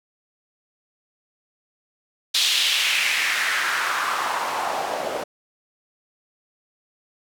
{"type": "noise with band-pass filter sweep", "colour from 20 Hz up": "white", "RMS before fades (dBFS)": -23, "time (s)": [2.34, 5.24], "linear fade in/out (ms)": 10, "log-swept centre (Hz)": [3800, 540], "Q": 2.5, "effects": []}